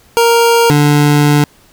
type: tone pair in turn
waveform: 25% pulse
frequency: 466.2 / 146.84 Hz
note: A#4 / D3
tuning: 0 / 0 cents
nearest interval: octave + minor sixth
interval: 2000 cents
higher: first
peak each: -3 dBFS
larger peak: neither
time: 0.17-0.7 / 0.7-1.44 s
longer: second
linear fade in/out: 0 ms
effects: pink hiss -47 dBFS RMS until 1.72 s